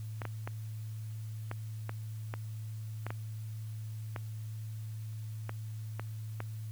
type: clicks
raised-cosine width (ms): 0.5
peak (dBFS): -23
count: 12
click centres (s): 0.218 / 0.253 / 0.475 / 1.514 / 1.894 / 2.339 / 3.066 / 3.105 / 4.162 / 5.494 / 5.996 / 6.404
effects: added 109 Hz sine -38 dBFS peak until 6.71 s + white hiss -60 dBFS RMS until 6.71 s